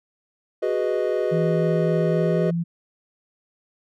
triangle chord, G# minor seventh, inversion third, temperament equal with one note detuned, 370 / 413.9 / 493.9 / 622.3 Hz, F#4 / G#4 / B4 / D#5, 0 / -6 / 0 / 0 cents, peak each -24 dBFS, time 0.62-2.51 s, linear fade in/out 10 ms
sine tone with pitch glide, 164.6 to 169.23 Hz, E3 to E3, -2 to +46 cents, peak -21 dBFS, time 1.31-2.64 s, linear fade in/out 20 ms, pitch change +48 cents, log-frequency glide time 2.12-2.47 s
effects none

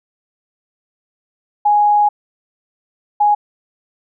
sine tone bursts at uneven times, 830.6 Hz, G#5, in tune, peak -9 dBFS, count 2, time 1.65-2.09 / 3.2-3.35 s, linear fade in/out 10 ms, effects none

